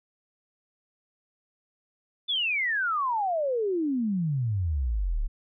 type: exponential sweep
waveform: sine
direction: down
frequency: 3558 to 32.39 Hz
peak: -24 dBFS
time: 2.28-5.28 s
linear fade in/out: 20 ms
effects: none